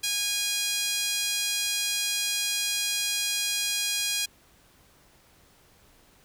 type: tone with high-pass filter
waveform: 5% pulse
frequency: 820 Hz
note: G#5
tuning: 22 cents flat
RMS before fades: -28 dBFS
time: 0.03-4.26 s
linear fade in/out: 10 ms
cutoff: 2600 Hz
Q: 1.3
effects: pink hiss -59 dBFS RMS until 6.24 s